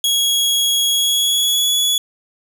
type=tone with pitch glide; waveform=sawtooth; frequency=3322 to 3394 Hz; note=G#7 to G#7; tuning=0 to +37 cents; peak=-11 dBFS; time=0.04-1.98 s; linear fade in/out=2 ms; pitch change=+37 cents; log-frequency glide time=0.9-1.72 s; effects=none